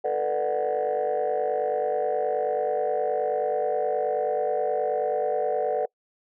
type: chord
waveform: sine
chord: B minor seventh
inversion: third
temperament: just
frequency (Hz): 444.5 / 493.9 / 592.7 / 740.8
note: A4 / B4 / D5 / F#5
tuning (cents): +18 / 0 / +16 / +2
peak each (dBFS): -27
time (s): 0.04-5.86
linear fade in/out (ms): 10
effects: noise-tail reverb RT60 0.1 s tail -25 dB re dry + tanh soft clip ceiling -17 dBFS